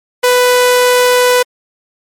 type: tone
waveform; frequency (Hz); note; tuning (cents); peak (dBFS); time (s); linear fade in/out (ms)
sawtooth; 496; B4; +7; -3; 0.23-1.43; 10
effects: MP3 64 kbps